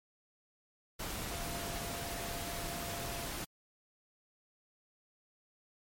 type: tone in noise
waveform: sine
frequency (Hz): 689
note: F5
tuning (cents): -24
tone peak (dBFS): -45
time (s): 1.31-3.26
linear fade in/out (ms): 10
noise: pink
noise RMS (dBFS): -40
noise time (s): 0.99-3.45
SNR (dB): -8
effects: MP3 64 kbps

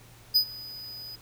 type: tone with ADSR envelope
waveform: square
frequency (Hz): 4978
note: D#8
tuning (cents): 0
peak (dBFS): -17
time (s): 0.34-1.16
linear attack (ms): 21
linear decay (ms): 83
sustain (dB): -22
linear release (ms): 11
effects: added 116 Hz sine -54 dBFS peak until 1.21 s + pink hiss -54 dBFS RMS until 1.21 s

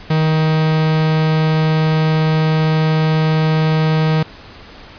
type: tone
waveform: 45% pulse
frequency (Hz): 157.2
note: D#3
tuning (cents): +18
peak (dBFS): -12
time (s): 0.1-4.23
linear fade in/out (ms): 5
effects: pink hiss -38 dBFS RMS until 4.98 s + resampled to 11025 Hz

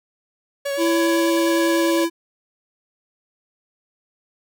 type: tone with vibrato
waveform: 45% pulse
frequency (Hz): 560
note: C#5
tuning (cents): +18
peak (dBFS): -22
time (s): 0.65-2.05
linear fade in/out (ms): 10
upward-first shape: triangle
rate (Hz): 9.9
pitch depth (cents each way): 23
type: tone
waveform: square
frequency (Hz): 333.7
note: E4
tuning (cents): +21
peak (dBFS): -18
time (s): 0.77-2.1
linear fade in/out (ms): 50
effects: none

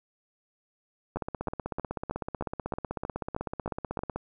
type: two click trains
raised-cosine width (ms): 1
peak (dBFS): -18 / -18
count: 49 / 10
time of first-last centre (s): 1.16-4.16 / 1.17-3.991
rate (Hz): 16 / 3.19
effects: none

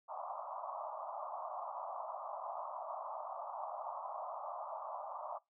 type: band-pass noise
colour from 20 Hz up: pink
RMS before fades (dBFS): -44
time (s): 0.08-5.39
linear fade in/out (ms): 20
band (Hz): 600 to 1200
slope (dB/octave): 96
effects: noise-tail reverb RT60 0.2 s tail -23 dB re dry

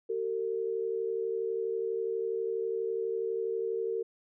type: tone pair together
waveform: sine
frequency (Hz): 381.4 / 453.6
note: G4 / A#4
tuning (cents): -47 / -47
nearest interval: minor third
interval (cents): 300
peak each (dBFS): -34 / -31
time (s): 0.09-4.03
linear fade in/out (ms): 10
effects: none

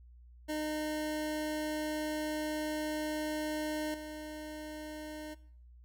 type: tone with level steps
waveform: 25% pulse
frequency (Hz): 306.1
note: D#4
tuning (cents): -28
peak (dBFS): -30 / -38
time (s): 0.48-5.35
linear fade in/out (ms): 20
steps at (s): 3.94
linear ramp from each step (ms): 2
effects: noise-tail reverb RT60 0.6 s tail -19 dB re dry + added 60 Hz sine -53 dBFS peak until 5.84 s

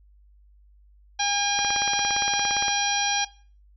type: harmonic tone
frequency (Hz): 810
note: G#5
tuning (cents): -43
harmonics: 1 / 2 / 3 / 4 / 5 / 6 / 7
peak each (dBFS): -26 / -31 / -31 / -29 / -32 / -37 / -29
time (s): 1.19-3.25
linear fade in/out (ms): 10
type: click train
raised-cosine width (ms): 0.5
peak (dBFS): -17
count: 20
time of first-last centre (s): 1.59-2.682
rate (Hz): 17.4
effects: noise-tail reverb RT60 0.4 s tail -19 dB re dry + added 50 Hz sine -52 dBFS peak until 3.76 s

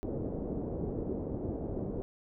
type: low-pass noise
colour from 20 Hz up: white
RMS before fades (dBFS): -36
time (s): 0.03-2.02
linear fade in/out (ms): 0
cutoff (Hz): 470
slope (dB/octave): 24
effects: none

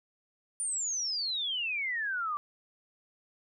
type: exponential sweep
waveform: sine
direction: down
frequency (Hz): 9397 to 1154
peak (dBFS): -30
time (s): 0.6-2.37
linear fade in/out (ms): 0
effects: none

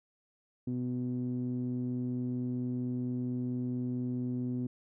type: tone with low-pass filter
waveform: sawtooth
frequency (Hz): 124.4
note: B2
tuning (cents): +13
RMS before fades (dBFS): -34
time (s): 0.67-4.67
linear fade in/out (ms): 5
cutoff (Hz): 280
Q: 5.1
effects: none

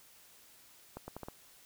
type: accelerating click train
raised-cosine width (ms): 1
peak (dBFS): -28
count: 5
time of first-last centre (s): 0.97-1.285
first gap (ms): 110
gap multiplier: 0.78
effects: white hiss -60 dBFS RMS until 1.65 s

